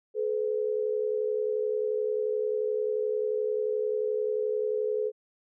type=tone pair together; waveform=sine; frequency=428.6 / 500 Hz; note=A4 / B4; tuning=-45 / +21 cents; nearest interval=minor third; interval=266 cents; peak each=-27 / -31 dBFS; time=0.14-5.12 s; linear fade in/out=50 ms; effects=none